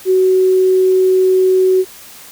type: tone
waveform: sine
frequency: 373.9 Hz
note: F#4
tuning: 18 cents sharp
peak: -8 dBFS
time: 0.05-1.85 s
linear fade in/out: 50 ms
effects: white hiss -37 dBFS RMS until 2.31 s